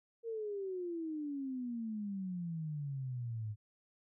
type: exponential sweep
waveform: sine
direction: down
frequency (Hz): 466.2 to 103.83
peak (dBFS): -37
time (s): 0.23-3.56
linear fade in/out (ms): 50
effects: none